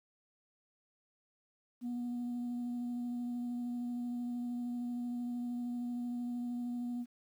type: tone with vibrato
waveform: sine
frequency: 242.3 Hz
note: B3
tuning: 33 cents flat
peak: -33 dBFS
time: 1.81-7.06 s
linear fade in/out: 50 ms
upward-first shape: sine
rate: 13 Hz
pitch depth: 12 cents each way
effects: tanh soft clip ceiling -34 dBFS + 11-bit